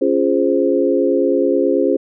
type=chord; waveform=sine; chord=Db major seventh; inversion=none; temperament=equal with one note detuned; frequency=277.2 / 346 / 415.3 / 523.3 Hz; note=Db4 / F4 / Ab4 / C5; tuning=0 / -16 / 0 / 0 cents; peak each=-18 dBFS; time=0.01-1.97 s; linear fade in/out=10 ms; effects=none